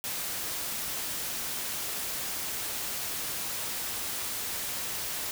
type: noise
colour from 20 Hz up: white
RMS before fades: -34 dBFS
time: 0.04-5.31 s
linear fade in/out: 0 ms
effects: none